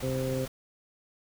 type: noise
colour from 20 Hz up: pink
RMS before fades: -41 dBFS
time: 0-0.48 s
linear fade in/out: 5 ms
type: harmonic tone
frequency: 130.81 Hz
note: C3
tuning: in tune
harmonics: 1 / 2 / 3 / 4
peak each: -32 / -35 / -36 / -32 dBFS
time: 0.02-0.46 s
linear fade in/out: 20 ms
effects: none